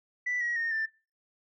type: tone with pitch steps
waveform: sine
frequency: 1975.5 / 1907.1 / 1841.1 / 1777.3 Hz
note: B6 / A#6 / A#6 / A6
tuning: 0 / +39 / -22 / +17 cents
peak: -27 dBFS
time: 0.26-0.86 s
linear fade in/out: 10 ms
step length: 150 ms
effects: noise-tail reverb RT60 0.3 s tail -20 dB re dry + tanh soft clip ceiling -24 dBFS